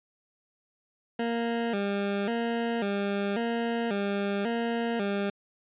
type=tone with vibrato; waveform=20% pulse; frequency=216.1 Hz; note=A3; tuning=31 cents flat; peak=-22 dBFS; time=1.19-5.3 s; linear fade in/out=5 ms; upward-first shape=square; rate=0.92 Hz; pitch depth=130 cents each way; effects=resampled to 8000 Hz